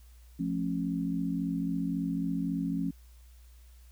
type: chord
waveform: sine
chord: F augmented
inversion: none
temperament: just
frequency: 174.61 / 218.3 / 272.8 Hz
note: F3 / A3 / C#4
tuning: 0 / -13 / -28 cents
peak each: -32 / -36 / -32 dBFS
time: 0.39-2.91 s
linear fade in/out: 10 ms
effects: added 60 Hz sine -51 dBFS peak until 3.91 s + white hiss -65 dBFS RMS until 3.91 s

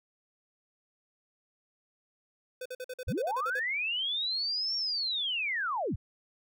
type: tone bursts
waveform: square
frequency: 506 Hz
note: B4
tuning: 42 cents sharp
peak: -37 dBFS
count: 11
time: 2.61-3.596 s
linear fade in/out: 5 ms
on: 46 ms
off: 48 ms
type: linear two-way sweep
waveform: sine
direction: up then down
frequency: 37.95 to 5550 to 37.95 Hz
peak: -29 dBFS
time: 3.07-5.96 s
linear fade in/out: 10 ms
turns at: 4.76 s
effects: none

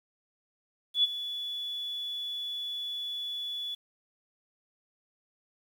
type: tone with ADSR envelope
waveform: sine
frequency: 3425 Hz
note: A7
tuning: 47 cents flat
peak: -19 dBFS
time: 0.94-3.75 s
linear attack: 97 ms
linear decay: 24 ms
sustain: -14 dB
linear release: 8 ms
effects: 9-bit

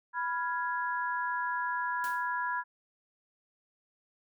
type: chord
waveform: sine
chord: F diminished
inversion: second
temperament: equal with one note detuned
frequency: 987.8 / 1396.9 / 1666 Hz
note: Cb6 / F6 / Ab6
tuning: 0 / 0 / +5 cents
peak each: -32 / -38 / -35 dBFS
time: 0.13-2.64 s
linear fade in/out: 50 ms
type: noise with exponential decay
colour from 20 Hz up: white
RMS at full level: -43 dBFS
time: 2.04-2.33 s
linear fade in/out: 0 ms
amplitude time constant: 61 ms
effects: none

